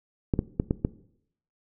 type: clicks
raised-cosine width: 3 ms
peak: -10 dBFS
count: 5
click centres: 0.338 / 0.391 / 0.599 / 0.709 / 0.849 s
effects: noise-tail reverb RT60 0.7 s tail -18 dB re dry